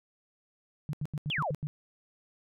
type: tone bursts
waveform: sine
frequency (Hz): 149.2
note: D3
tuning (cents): +28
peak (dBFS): -30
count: 7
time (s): 0.89-1.67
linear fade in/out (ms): 0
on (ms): 42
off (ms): 81
type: exponential sweep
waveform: sine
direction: down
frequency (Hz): 3549 to 466.2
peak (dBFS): -29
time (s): 1.3-1.51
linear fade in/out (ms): 5
effects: none